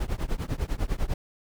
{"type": "noise with tremolo", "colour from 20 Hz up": "brown", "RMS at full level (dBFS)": -24, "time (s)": [0, 1.14], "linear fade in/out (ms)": 5, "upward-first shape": "triangle", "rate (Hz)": 10, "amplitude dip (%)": 100, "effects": []}